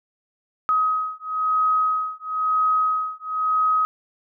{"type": "beating tone pair", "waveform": "sine", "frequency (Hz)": [1264, 1265], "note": ["D#6", "D#6"], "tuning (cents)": [27, 28], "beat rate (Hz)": 1, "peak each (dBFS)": -22, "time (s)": [0.69, 3.85], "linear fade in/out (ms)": 0, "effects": []}